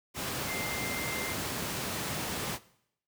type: tone in noise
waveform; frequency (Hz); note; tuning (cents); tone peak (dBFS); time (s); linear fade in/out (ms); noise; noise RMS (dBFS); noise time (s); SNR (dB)
sine; 2093; C7; 0; -36; 0.46-1.36; 50; pink; -34; 0.14-2.59; -5
effects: noise-tail reverb RT60 0.7 s tail -19 dB re dry + high-pass 100 Hz 12 dB/octave

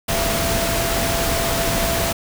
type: tone in noise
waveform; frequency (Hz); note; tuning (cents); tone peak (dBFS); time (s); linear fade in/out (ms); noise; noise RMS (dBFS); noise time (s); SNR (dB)
sine; 672; E5; +33; -24; 0.08-2.13; 10; pink; -21; 0.08-2.13; -6
effects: none

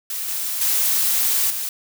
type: noise with level steps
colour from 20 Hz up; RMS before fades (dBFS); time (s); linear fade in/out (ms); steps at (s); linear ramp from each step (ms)
blue; -27 / -25 / -19 / -26; 0.1-1.69; 2; 0.28 / 0.61 / 1.5; 5
effects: none

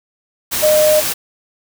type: tone in noise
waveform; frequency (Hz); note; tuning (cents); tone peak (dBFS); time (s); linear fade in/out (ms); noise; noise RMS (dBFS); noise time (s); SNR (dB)
sine; 612; D#5; -29; -9; 0.62-1.01; 20; white; -19; 0.51-1.14; +7
effects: none

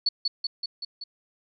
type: tone with echo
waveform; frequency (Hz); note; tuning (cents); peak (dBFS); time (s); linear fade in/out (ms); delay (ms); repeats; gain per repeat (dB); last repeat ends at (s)
sine; 4435; C#8; 0; -19; 0.06-0.09; 5; 190; 5; -3; 1.04
effects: none

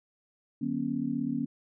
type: tone cluster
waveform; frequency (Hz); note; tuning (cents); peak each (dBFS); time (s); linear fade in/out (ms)
sine; 152.8 / 188.9 / 240.4 / 276.6; D#3 / F#3 / B3 / C#4; -31 / +36 / -46 / -4; -38 / -40 / -31 / -32; 0.61-1.46; 10
effects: none

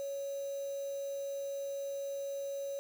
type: tone with quantisation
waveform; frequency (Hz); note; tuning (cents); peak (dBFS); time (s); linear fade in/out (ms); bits
sine; 556; C#5; +5; -36; 0-2.79; 0; 8
effects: none

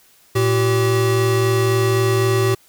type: tone pair together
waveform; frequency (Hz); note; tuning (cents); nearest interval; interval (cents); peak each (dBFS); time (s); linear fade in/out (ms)
square; 113.53 / 384.4; A#2 / G4; -45 / -34; octave + major sixth; 2111; -18; 0.35-2.55; 10
effects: white hiss -53 dBFS RMS until 2.68 s

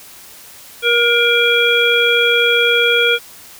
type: harmonic tone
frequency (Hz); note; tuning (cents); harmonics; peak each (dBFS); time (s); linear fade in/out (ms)
473.9; A#4; +28; 1 / 3 / 5 / 7; -16 / -16 / -16 / -16; 0.82-3.19; 50
effects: white hiss -39 dBFS RMS until 3.59 s

